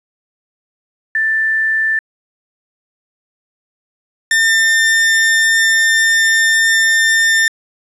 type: tone pair in turn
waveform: sine / 40% pulse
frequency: 1770 / 1800.9 Hz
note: A6 / A6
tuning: +10 / +40 cents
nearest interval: unison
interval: 30 cents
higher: second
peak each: -12 / -9 dBFS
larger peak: second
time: 1.15-1.99 / 4.31-7.48 s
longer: second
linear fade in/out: 2 ms
effects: resampled to 24000 Hz + 8-bit